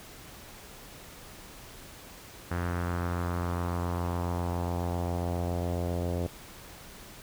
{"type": "tone with low-pass filter sweep", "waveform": "sawtooth", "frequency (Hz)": 87.31, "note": "F2", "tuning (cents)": 0, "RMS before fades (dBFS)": -31, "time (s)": [2.51, 6.27], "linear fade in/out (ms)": 5, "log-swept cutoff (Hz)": [1600, 560], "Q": 2.4, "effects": ["pink hiss -48 dBFS RMS until 7.22 s"]}